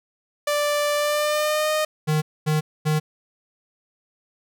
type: tone with pitch glide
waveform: sawtooth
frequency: 587.3 to 615.8 Hz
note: D5 to D#5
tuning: 0 to -18 cents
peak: -16 dBFS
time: 0.47-1.85 s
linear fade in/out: 5 ms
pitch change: +82 cents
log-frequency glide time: 0.96-1.71 s
type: tone bursts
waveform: square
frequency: 153.9 Hz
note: D#3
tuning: 19 cents flat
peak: -19 dBFS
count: 3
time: 2.07-3 s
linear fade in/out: 20 ms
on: 150 ms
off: 240 ms
effects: none